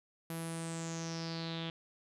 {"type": "tone with low-pass filter sweep", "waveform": "sawtooth", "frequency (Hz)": 164.81, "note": "E3", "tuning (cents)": 0, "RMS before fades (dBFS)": -40, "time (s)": [0.3, 1.7], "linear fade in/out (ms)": 2, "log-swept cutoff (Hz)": [12000, 3300], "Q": 6.4, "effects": []}